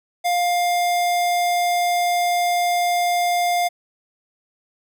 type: tone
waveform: square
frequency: 704 Hz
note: F5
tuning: 14 cents sharp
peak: -18 dBFS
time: 0.24-3.69 s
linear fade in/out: 20 ms
effects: none